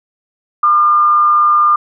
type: tone with frequency modulation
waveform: sine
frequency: 1204 Hz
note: D6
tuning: 43 cents sharp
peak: -7 dBFS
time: 0.63-1.76 s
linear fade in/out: 5 ms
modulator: 164 Hz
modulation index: 0.25
effects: none